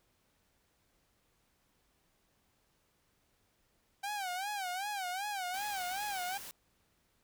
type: tone with vibrato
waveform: sawtooth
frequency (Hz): 774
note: G5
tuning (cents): -22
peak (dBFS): -32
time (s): 4.03-6.38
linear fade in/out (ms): 10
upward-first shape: sine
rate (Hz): 2.6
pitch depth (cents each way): 140
type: noise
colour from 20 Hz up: white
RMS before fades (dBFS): -47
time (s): 5.54-6.51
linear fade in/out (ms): 0
effects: pink hiss -74 dBFS RMS until 7.23 s